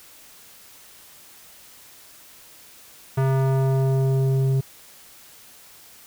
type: tone with low-pass filter sweep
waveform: square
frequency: 133.7 Hz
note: C3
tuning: 38 cents sharp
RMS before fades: -20 dBFS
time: 3.17-4.61 s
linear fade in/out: 10 ms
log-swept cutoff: 1400 to 300 Hz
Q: 0.98
effects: white hiss -48 dBFS RMS until 6.06 s